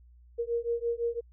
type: beating tone pair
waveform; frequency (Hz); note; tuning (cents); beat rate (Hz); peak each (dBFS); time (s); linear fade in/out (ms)
sine; 466.6 / 472.5; A#4 / A#4; +2 / +23; 5.9; -31; 0.38-1.21; 20
effects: added 60 Hz sine -53 dBFS peak until 1.32 s